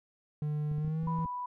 triangle tone with pitch glide, 150 to 163.58 Hz, D3 to E3, +37 to -13 cents, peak -28 dBFS, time 0.42-1.25 s, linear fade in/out 2 ms, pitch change +150 cents, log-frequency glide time 0.77-1.06 s
clicks, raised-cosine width 5 ms, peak -31 dBFS, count 8, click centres 0.716 / 0.783 / 0.848 / 0.879 / 1.034 / 1.071 / 1.188 / 1.258 s
sine tone, 987.8 Hz, B5, in tune, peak -34 dBFS, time 1.07-1.46 s, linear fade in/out 5 ms
effects none

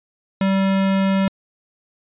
square tone, 193.4 Hz, G3, 23 cents flat, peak -16 dBFS, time 0.41-1.28 s, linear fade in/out 2 ms, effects resampled to 8000 Hz

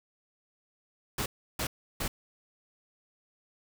pink noise bursts, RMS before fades -32 dBFS, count 3, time 1.18-2.08 s, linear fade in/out 5 ms, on 80 ms, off 330 ms, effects none

